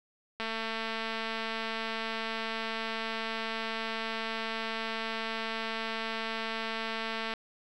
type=click train; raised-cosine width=0.3 ms; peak=-19 dBFS; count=1555; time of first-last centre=0.4-7.338 s; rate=224 Hz; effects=none